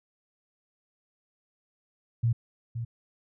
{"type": "tone with echo", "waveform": "sine", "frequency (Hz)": 116.54, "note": "A#2", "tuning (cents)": 0, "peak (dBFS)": -21, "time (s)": [2.23, 2.33], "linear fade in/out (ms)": 10, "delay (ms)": 520, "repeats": 1, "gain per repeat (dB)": -9, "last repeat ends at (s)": 2.85, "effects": []}